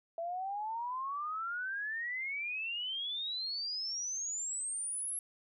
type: exponential sweep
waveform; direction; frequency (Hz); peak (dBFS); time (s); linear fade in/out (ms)
sine; up; 660 to 11250; -35; 0.18-5.19; 2
effects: none